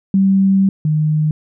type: tone pair in turn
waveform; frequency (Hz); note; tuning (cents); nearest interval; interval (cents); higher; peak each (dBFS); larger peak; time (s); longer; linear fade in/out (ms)
sine; 193.6 / 153.59; G3 / D#3; -21 / -22; major third; 401; first; -9 / -12; first; 0.14-0.69 / 0.85-1.31; first; 2
effects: none